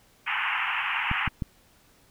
white band-pass noise, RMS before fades -28 dBFS, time 0.26-1.29 s, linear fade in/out 20 ms, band 790 to 2900 Hz, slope 96 dB/octave
clicks, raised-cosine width 5 ms, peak -16 dBFS, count 3, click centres 1.114 / 1.277 / 1.422 s
effects pink hiss -60 dBFS RMS until 2.1 s

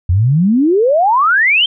sine exponential sweep, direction up, 82.5 to 3207 Hz, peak -8 dBFS, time 0.09-1.66 s, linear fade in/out 5 ms, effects none

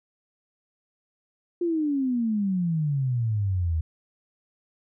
sine exponential sweep, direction down, 353.9 to 77.78 Hz, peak -22 dBFS, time 1.61-3.81 s, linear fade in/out 5 ms, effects none

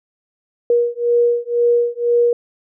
sine beating tone pair, 475.7 / 477.7 Hz, A#4 / A#4, +35 / +42 cents, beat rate 2 Hz, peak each -16 dBFS, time 0.7-2.33 s, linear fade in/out 2 ms, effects none

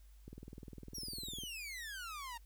click train, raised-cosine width 3 ms, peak -36 dBFS, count 24, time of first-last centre 0.28-1.436 s, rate 19.9 Hz
sawtooth exponential sweep, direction down, 5800 to 910 Hz, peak -40 dBFS, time 0.94-2.38 s, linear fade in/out 10 ms
effects added 50 Hz sine -56 dBFS peak until 2.45 s + white hiss -72 dBFS RMS until 2.45 s

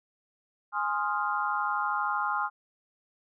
sine chord, F minor seventh, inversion first, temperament equal, 830.6 / 1046.5 / 1244.5 / 1396.9 Hz, Ab5 / C6 / Eb6 / F6, 0 / 0 / 0 / 0 cents, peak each -32 dBFS, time 0.72-2.5 s, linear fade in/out 50 ms, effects none

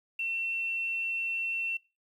sine tone with quantisation, 2703 Hz, E7, 43 cents sharp, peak -30 dBFS, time 0.19-1.77 s, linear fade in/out 5 ms, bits 10, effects noise-tail reverb RT60 0.3 s tail -21 dB re dry

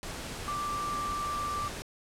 sine tone in noise, 1174.7 Hz, D6, in tune, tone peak -31 dBFS, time 0.48-1.68 s, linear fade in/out 0 ms, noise pink, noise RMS -39 dBFS, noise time 0.03-1.82 s, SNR +5 dB, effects low-pass 10000 Hz 12 dB/octave

